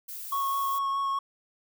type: noise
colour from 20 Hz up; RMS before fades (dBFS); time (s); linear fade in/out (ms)
violet; -39; 0.08-0.79; 10
type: tone with vibrato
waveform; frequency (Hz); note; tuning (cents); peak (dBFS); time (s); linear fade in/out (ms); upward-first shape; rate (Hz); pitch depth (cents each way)
triangle; 1100; C#6; -14; -24; 0.32-1.19; 5; sine; 4.8; 12
effects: none